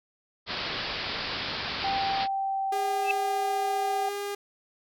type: low-pass noise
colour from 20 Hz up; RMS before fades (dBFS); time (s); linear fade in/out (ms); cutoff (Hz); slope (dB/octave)
white; -33; 0.46-2.28; 50; 5000; 96
type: tone with pitch glide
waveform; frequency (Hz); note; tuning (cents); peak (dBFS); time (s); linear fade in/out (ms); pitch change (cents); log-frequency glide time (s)
sine; 784 to 774.5; G5 to G5; 0 to -21; -26; 1.84-4.09; 5; -21; 1.96-2.92
type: tone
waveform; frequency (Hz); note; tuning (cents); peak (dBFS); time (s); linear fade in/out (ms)
sawtooth; 404.8; G#4; -44; -27; 2.72-4.35; 5
type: tone with exponential growth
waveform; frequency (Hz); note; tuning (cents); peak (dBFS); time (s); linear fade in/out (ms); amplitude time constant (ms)
sine; 2636; E7; -1; -19; 3.02-3.11; 1; 18
effects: none